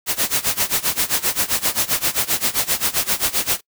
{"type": "noise with tremolo", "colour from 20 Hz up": "white", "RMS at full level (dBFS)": -17, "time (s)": [0.06, 3.61], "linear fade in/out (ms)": 50, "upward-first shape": "sine", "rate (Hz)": 7.6, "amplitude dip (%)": 90, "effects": ["noise-tail reverb RT60 0.1 s tail -23 dB re dry"]}